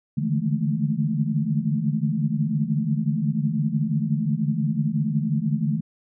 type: tone cluster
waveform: sine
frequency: 145 / 150.8 / 164.2 / 212 / 222.6 Hz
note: D3 / D3 / E3 / G#3 / A3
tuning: -22 / +46 / -6 / +36 / +20 cents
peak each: -27 dBFS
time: 0.17-5.81 s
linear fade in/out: 10 ms
effects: none